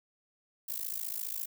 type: noise with amplitude modulation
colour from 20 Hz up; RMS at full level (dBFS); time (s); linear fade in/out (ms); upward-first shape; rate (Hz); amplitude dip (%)
violet; -33; 0.68-1.46; 10; sine; 54.7; 95
effects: none